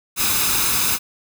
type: noise with comb filter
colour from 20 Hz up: white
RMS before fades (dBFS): -19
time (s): 0.16-0.99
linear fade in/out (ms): 50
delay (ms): 0.79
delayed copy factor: +0.55
effects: none